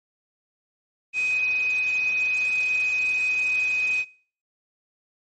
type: tone in noise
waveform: sine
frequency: 2511 Hz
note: D#7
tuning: 15 cents sharp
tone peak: -21 dBFS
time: 1.13-4.05 s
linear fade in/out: 50 ms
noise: white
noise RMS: -39 dBFS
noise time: 1.13-4.05 s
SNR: +15 dB
effects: noise-tail reverb RT60 0.5 s tail -23 dB re dry + MP3 32 kbps